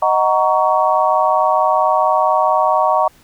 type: chord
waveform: sine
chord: D# minor seventh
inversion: none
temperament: just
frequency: 622.3 / 746.7 / 933.4 / 1120.1 Hz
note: D#5 / F#5 / A#5 / C#6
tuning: 0 / +16 / +2 / +18 cents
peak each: -17 dBFS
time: 0.02-3.08 s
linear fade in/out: 5 ms
effects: pink hiss -50 dBFS RMS until 3.23 s